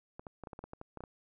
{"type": "clicks", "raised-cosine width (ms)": 1, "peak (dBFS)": -30, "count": 12, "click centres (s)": [0.195, 0.268, 0.437, 0.472, 0.532, 0.591, 0.64, 0.734, 0.814, 0.973, 1.006, 1.038], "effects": []}